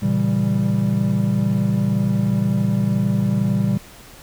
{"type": "chord", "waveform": "triangle", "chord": "A# diminished seventh", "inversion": "none", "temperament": "equal", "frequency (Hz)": [116.54, 138.59, 164.81, 196], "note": ["A#2", "C#3", "E3", "G3"], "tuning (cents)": [0, 0, 0, 0], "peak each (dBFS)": [-20, -22, -23, -17], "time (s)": [0.02, 3.78], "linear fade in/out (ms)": 10, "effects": ["pink hiss -43 dBFS RMS until 4.22 s"]}